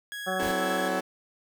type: tone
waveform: 30% pulse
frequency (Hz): 1661.2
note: G#6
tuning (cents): 0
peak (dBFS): -32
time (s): 0.12-0.88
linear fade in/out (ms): 0
type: harmonic tone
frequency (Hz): 187.2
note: F#3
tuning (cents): +20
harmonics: 1 / 2 / 3 / 4 / 6 / 7 / 8 / 9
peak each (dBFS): -36 / -37 / -32 / -32 / -40 / -38 / -43 / -35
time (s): 0.26-1.01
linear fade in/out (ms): 20
type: chord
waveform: sawtooth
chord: A minor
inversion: first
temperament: equal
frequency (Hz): 261.6 / 329.6 / 440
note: C4 / E4 / A4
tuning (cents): 0 / 0 / 0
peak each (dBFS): -31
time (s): 0.39-1.01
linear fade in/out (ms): 10
type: noise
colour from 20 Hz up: pink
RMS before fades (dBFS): -38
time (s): 0.42-0.52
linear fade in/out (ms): 10
effects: none